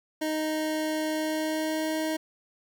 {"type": "tone with pitch glide", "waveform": "25% pulse", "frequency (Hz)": [311.1, 314.7], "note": ["D#4", "D#4"], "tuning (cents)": [0, 20], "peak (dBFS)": -23, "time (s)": [0.21, 2.17], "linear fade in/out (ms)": 10, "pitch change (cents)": 20, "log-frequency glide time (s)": [1.12, 1.99], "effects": ["9-bit"]}